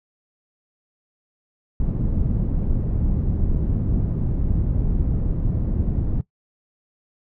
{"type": "low-pass noise", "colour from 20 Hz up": "pink", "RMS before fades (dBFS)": -21, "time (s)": [1.8, 6.21], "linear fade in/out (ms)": 2, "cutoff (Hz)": 190, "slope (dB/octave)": 12, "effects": ["noise-tail reverb RT60 0.1 s tail -18 dB re dry"]}